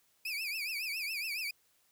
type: tone with vibrato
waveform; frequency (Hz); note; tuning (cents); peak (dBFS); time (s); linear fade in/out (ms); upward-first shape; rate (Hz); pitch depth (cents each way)
30% pulse; 2454; D#7; -25; -32; 0.25-1.51; 5; triangle; 7.2; 180
effects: white hiss -71 dBFS RMS until 1.91 s